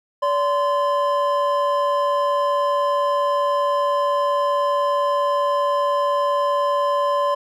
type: tone pair together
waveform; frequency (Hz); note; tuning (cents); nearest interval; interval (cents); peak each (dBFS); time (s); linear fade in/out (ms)
triangle; 574.5 / 1035; D5 / C6; -38 / -19; minor seventh; 1019; -18; 0.22-7.35; 10
effects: none